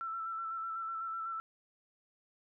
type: tone with vibrato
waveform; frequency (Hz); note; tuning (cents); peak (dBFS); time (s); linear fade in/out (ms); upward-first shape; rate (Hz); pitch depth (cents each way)
sine; 1335; E6; +22; -36; 0.01-1.4; 0; square; 8; 22
effects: none